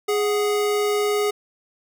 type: tone pair together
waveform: square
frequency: 415.3 / 740 Hz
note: G#4 / F#5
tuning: 0 / 0 cents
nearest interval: minor seventh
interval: 1000 cents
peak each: -20 / -31 dBFS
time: 0.08-1.31 s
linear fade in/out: 10 ms
effects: none